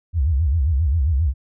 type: tone with vibrato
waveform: sine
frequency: 74.4 Hz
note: D2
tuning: 23 cents sharp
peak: -15 dBFS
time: 0.13-1.34 s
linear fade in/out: 50 ms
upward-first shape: sine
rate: 7.5 Hz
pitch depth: 260 cents each way
effects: none